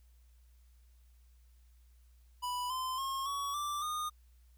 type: tone with pitch steps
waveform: square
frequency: 987.8 / 1031.5 / 1077.2 / 1124.9 / 1174.7 / 1226.7 Hz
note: B5 / C6 / C#6 / C#6 / D6 / D#6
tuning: 0 / -25 / -50 / +25 / 0 / -25 cents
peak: -35 dBFS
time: 2.42-4.1 s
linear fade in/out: 20 ms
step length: 280 ms
effects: added 60 Hz sine -59 dBFS peak until 4.57 s + white hiss -75 dBFS RMS until 4.57 s

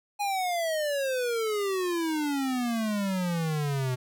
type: exponential sweep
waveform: square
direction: down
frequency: 830.6 to 124.8 Hz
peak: -27 dBFS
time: 0.19-3.96 s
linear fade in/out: 20 ms
effects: none

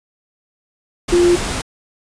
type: tone in noise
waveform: sine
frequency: 350 Hz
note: F4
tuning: 4 cents sharp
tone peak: -9 dBFS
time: 1.12-1.36 s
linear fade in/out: 10 ms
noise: pink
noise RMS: -22 dBFS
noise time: 1.08-1.62 s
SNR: +10 dB
effects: resampled to 22050 Hz

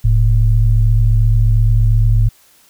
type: tone pair together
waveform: sine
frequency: 41.38 / 110 Hz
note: E1 / A2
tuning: +7 / 0 cents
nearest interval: octave + perfect fourth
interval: 1693 cents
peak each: -11 dBFS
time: 0.04-2.29 s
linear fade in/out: 10 ms
effects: white hiss -50 dBFS RMS until 2.69 s

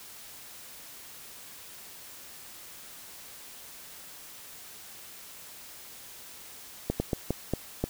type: slowing click train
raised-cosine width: 2 ms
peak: -13 dBFS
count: 6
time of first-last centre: 6.9-7.84 s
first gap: 100 ms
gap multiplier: 1.32
effects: white hiss -47 dBFS RMS until 7.89 s

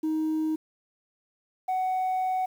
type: tone pair in turn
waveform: sine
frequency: 313.7 / 746.1 Hz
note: D#4 / F#5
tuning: +14 / +14 cents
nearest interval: octave + minor third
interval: 1500 cents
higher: second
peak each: -22 dBFS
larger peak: neither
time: 0.03-0.56 / 1.68-2.46 s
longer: second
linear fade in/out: 10 ms
effects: tanh soft clip ceiling -23 dBFS + 9-bit

